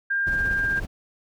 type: tone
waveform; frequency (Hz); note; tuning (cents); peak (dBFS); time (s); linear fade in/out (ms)
sine; 1600; G6; +35; -21; 0.1-0.8; 10
type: noise with tremolo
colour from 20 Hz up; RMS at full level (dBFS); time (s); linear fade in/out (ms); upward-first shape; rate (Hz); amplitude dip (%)
brown; -30; 0.26-0.87; 20; sine; 16; 45
effects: none